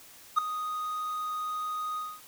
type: tone with ADSR envelope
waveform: triangle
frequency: 1244.5 Hz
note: D#6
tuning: in tune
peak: -15 dBFS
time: 0.36-2.21 s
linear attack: 24 ms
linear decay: 3 ms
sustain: -14 dB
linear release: 240 ms
effects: white hiss -52 dBFS RMS until 2.27 s